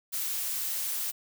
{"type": "noise", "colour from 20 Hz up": "blue", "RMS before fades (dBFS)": -32, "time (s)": [0.12, 1.12], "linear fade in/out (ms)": 20, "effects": []}